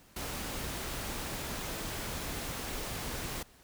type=noise; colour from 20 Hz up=pink; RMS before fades=-38 dBFS; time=0.16-3.43 s; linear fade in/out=5 ms; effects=pink hiss -60 dBFS RMS until 3.63 s